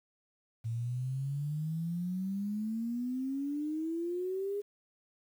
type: exponential sweep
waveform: sine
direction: up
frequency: 112.2 to 413.5 Hz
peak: -32 dBFS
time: 0.64-4.62 s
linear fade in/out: 20 ms
effects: 10-bit